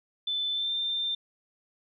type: tone with pitch glide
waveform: sine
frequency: 3520 to 3586 Hz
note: A7 to A7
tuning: 0 to +32 cents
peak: -27 dBFS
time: 0.27-1.15 s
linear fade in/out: 5 ms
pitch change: +32 cents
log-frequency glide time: 0.52-0.73 s
effects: none